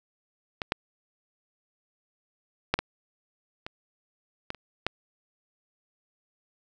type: clicks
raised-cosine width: 0.3 ms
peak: -14 / -8 / -6 / -11 / -20 / -16 / -29 / -9 dBFS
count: 8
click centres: 0.618 / 0.721 / 2.74 / 2.79 / 3.665 / 4.504 / 4.547 / 4.866 s
effects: none

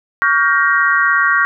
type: chord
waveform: sine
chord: G half-diminished seventh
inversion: second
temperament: just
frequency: 1128.9 / 1411.2 / 1568 / 1881.6 Hz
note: Db6 / F6 / G6 / Bb6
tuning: +31 / +18 / 0 / +16 cents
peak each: -16 dBFS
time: 0.22-1.45 s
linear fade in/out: 0 ms
effects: none

